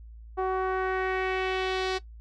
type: tone with low-pass filter sweep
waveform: sawtooth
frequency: 375.5 Hz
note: F#4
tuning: 26 cents sharp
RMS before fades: -28 dBFS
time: 0.37-1.99 s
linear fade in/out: 20 ms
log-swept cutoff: 980 to 4600 Hz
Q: 1.9
effects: noise-tail reverb RT60 0.1 s tail -17 dB re dry + added 56 Hz sine -43 dBFS peak until 2.2 s